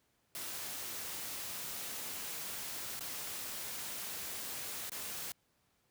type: noise with dropouts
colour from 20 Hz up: white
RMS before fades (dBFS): -42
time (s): 0.35-5.32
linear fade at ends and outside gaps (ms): 1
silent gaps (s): 2.994-3.007 / 4.896-4.918
effects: pink hiss -75 dBFS RMS until 5.9 s + high-pass 60 Hz 12 dB/octave